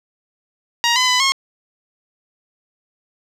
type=tone with pitch steps; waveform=10% pulse; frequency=943 / 1011 / 1000 / 1081 Hz; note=A#5 / B5 / B5 / C#6; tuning=+20 / +40 / +21 / -44 cents; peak=-5 dBFS; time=0.84-1.32 s; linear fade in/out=0 ms; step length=120 ms; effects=low-pass 8000 Hz 12 dB/octave